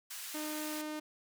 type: band-pass noise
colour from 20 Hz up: white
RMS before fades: -44 dBFS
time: 0.1-0.82 s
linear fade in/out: 10 ms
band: 1200 to 16000 Hz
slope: 12 dB/octave
type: tone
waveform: sawtooth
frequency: 305.4 Hz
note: D#4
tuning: 32 cents flat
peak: -34 dBFS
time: 0.34-1 s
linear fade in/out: 10 ms
effects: none